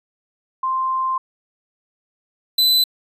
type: tone pair in turn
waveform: sine / 45% pulse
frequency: 1046.5 / 4011 Hz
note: C6 / B7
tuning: 0 / +26 cents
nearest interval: octave + major seventh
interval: 2326 cents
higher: second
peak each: -18 / -12 dBFS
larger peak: second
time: 0.63-1.18 / 2.58-2.84 s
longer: first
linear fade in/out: 5 ms
effects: resampled to 32000 Hz